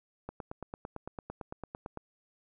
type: click train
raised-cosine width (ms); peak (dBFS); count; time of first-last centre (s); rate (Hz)
1; -25; 16; 0.29-1.974; 8.91
effects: none